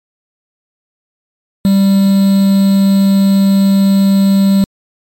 triangle tone with quantisation, 196 Hz, G3, in tune, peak -4 dBFS, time 1.65-4.64 s, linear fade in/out 0 ms, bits 4, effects MP3 64 kbps

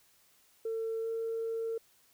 sine tone with pitch glide, 450 to 453.7 Hz, A4 to A#4, +39 to -47 cents, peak -31 dBFS, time 0.65-1.78 s, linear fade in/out 5 ms, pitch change +14 cents, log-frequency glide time 1.01-1.07 s, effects tanh soft clip ceiling -28 dBFS + white hiss -66 dBFS RMS until 2.13 s

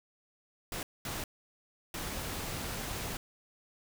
pink noise bursts at uneven times, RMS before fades -38 dBFS, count 3, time 0.72-0.83 / 1.05-1.24 / 1.94-3.17 s, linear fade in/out 2 ms, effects none

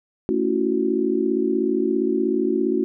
sine chord, F# minor seventh, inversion first, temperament just, 222 / 277.5 / 333 / 370 Hz, A3 / C#4 / E4 / F#4, +16 / +2 / +18 / 0 cents, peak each -26 / -24 / -24 / -22 dBFS, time 0.29-2.84 s, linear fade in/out 0 ms, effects none

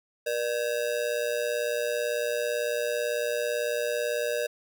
square ring-modulated tone, 538 Hz, C5, 48 cents sharp, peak -24 dBFS, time 0.26-4.47 s, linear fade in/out 10 ms, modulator 59 Hz, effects none

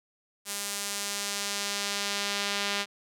sawtooth tone with band-pass filter sweep, 201.8 Hz, G#3, 49 cents flat, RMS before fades -32 dBFS, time 0.45-2.86 s, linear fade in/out 50 ms, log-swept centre 9200 to 3500 Hz, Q 0.87, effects none

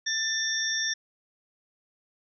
sine tone cluster, 1777 / 3570 / 5520 / 5780 Hz, A6 / A7 / F8 / F#8, +17 / +24 / -21 / -41 cents, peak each -30 / -33 / -31 / -32 dBFS, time 0.06-0.94 s, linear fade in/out 10 ms, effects none

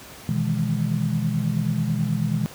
sine chord, E major seventh, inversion second, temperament equal, 123.47 / 155.56 / 164.81 / 207.7 Hz, B2 / D#3 / E3 / G#3, 0 / 0 / 0 / 0 cents, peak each -26 dBFS, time 0.29-2.46 s, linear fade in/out 0 ms, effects pink hiss -42 dBFS RMS until 2.54 s + high-pass 60 Hz 12 dB/octave

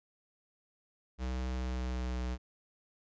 square tone with pitch glide, 63.4 to 62.1 Hz, B1 to B1, +46 to +10 cents, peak -34 dBFS, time 1.18-2.38 s, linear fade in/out 50 ms, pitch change -36 cents, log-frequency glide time 1.5-2.19 s, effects resampled to 16000 Hz

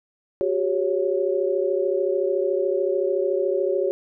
sine tone cluster, 368.5 / 402.2 / 554 Hz, F#4 / G4 / C#5, -7 / +44 / -1 cents, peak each -24 dBFS, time 0.41-3.91 s, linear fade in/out 0 ms, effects none

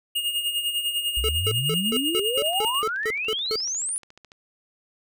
square tone with tremolo, 2847 Hz, F7, 33 cents sharp, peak -22 dBFS, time 0.15-2.83 s, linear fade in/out 10 ms, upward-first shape sine, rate 10 Hz, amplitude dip 60%
sine exponential sweep, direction up, 58.7 to 10100 Hz, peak -25 dBFS, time 1.17-3.98 s, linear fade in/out 0 ms
square tone bursts, 436.4 Hz, A4, 14 cents flat, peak -25 dBFS, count 11, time 1.24-3.557 s, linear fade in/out 0 ms, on 47 ms, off 180 ms
click train, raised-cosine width 0.2 ms, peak -30 dBFS, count 28, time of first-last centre 2.39-4.319 s, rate 14 Hz
effects none

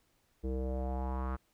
square tone with low-pass filter sweep, 64.8 Hz, C2, 16 cents flat, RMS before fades -35 dBFS, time 0.43-1.37 s, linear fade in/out 20 ms, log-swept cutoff 400 to 1300 Hz, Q 3.8, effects pink hiss -73 dBFS RMS until 1.53 s

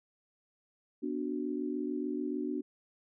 sine chord, B minor, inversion none, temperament equal, 246.9 / 293.7 / 370 Hz, B3 / D4 / F#4, 0 / 0 / 0 cents, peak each -37 / -35 / -38 dBFS, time 1.02-2.62 s, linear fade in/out 20 ms, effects none

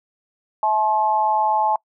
sine tone with amplitude modulation, 860 Hz, A5, 40 cents flat, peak -12 dBFS, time 0.63-1.76 s, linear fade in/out 2 ms, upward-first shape sine, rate 208 Hz, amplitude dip 85%, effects noise-tail reverb RT60 0.1 s tail -25 dB re dry

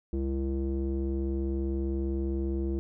square tone with low-pass filter, 67.6 Hz, C#2, 43 cents flat, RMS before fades -30 dBFS, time 0.13-2.79 s, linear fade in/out 0 ms, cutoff 360 Hz, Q 4.1, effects none

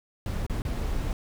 brown noise with dropouts, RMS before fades -29 dBFS, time 0.26-1.13 s, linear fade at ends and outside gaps 1 ms, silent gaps 0.465-0.497 / 0.62-0.651 s, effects none

